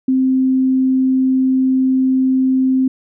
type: tone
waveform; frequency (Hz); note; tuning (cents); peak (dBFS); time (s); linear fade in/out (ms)
sine; 261.1; C4; -3; -11; 0.08-2.88; 5
effects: none